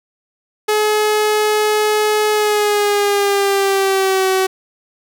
sawtooth tone with pitch glide, 425 to 378.6 Hz, G#4 to F#4, +40 to +40 cents, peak -9 dBFS, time 0.68-4.47 s, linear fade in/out 10 ms, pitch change -200 cents, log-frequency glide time 2.32-4.28 s, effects none

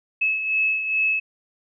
sine beating tone pair, 2591 / 2593.4 Hz, E7 / E7, -30 / -29 cents, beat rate 2.4 Hz, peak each -20 / -28 dBFS, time 0.21-1.2 s, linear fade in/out 10 ms, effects none

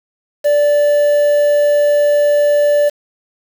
triangle tone with quantisation, 584 Hz, D5, 10 cents flat, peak -7 dBFS, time 0.44-2.9 s, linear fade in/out 20 ms, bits 5, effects none

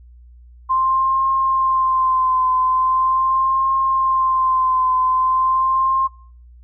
sine tone with vibrato, 1046.5 Hz, C6, in tune, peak -14 dBFS, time 0.69-6.08 s, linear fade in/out 20 ms, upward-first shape triangle, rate 0.41 Hz, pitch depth 35 cents each way, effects noise-tail reverb RT60 0.5 s tail -23 dB re dry + added 60 Hz sine -41 dBFS peak until 6.63 s

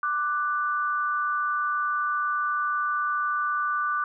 sine tone pair together, 1178 / 1484.2 Hz, D6 / F#6, +5 / +5 cents, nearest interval major third, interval 400 cents, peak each -25 / -28 dBFS, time 0.03-4.04 s, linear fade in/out 2 ms, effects none

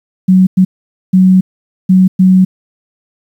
sine tone bursts at uneven times, 186.4 Hz, F#3, 13 cents sharp, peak -3 dBFS, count 5, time 0.28-0.47 / 0.57-0.65 / 1.13-1.41 / 1.89-2.08 / 2.19-2.45 s, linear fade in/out 10 ms, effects 7-bit

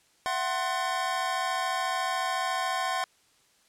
square tone cluster, 675 / 749 / 1054 / 1488 / 1788 Hz, E5 / F#5 / C6 / F#6 / A6, +41 / +21 / +12 / +9 / +27 cents, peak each -37 / -32 / -32 / -38 / -38 dBFS, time 0.26-3.04 s, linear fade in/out 0 ms, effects white hiss -64 dBFS RMS until 3.68 s + low-pass 9000 Hz 12 dB/octave

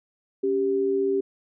sine tone pair together, 277.2 / 392.5 Hz, C#4 / G4, 0 / +2 cents, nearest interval tritone, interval 602 cents, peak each -29 / -21 dBFS, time 0.43-1.21 s, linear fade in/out 10 ms, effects none

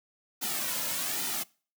white noise with flanger, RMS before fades -32 dBFS, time 0.41-1.44 s, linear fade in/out 20 ms, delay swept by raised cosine 1.8 to 2.64 ms, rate 1.2 Hz, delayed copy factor -0.7, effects noise-tail reverb RT60 0.4 s tail -24 dB re dry + high-pass 150 Hz 12 dB/octave

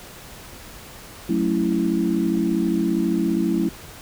sine chord, F# minor seventh, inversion none, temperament equal, 185 / 220 / 277.2 / 329.6 Hz, F#3 / A3 / C#4 / E4, 0 / 0 / 0 / 0 cents, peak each -24 / -24 / -26 / -22 dBFS, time 1.29-3.69 s, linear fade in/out 5 ms, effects pink hiss -41 dBFS RMS until 4.01 s

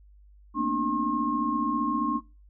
sine tone cluster, 224.8 / 239.6 / 268 / 298.4 / 1074 Hz, A3 / A#3 / C4 / D4 / C6, +37 / +48 / +42 / +28 / +45 cents, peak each -33 / -33 / -36 / -29 / -27 dBFS, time 0.54-2.21 s, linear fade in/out 50 ms, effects noise-tail reverb RT60 0.3 s tail -22 dB re dry + added 50 Hz sine -51 dBFS peak until 2.49 s

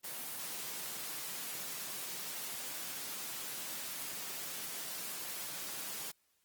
white high-pass noise, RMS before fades -42 dBFS, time 0.03-6.12 s, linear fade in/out 20 ms, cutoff 120 Hz, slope 96 dB/octave, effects white hiss -75 dBFS RMS until 6.44 s + Opus 24 kbps

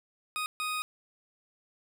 20% pulse tone bursts at uneven times, 1246 Hz, D#6, 2 cents sharp, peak -26 dBFS, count 2, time 0.36-0.46 / 0.6-0.82 s, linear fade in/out 0 ms, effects none

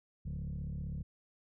sine tone with frequency modulation, 110 Hz, A2, in tune, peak -35 dBFS, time 0.25-1.03 s, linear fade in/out 10 ms, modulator 35.6 Hz, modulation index 1.9, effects tanh soft clip ceiling -34 dBFS

